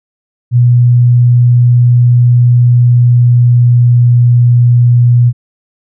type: tone with pitch glide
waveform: sine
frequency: 121.8 to 121.1 Hz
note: B2 to B2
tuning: -24 to -34 cents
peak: -3 dBFS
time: 0.51-5.33 s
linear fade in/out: 50 ms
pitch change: -10 cents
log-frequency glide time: 2.63-4.15 s
effects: none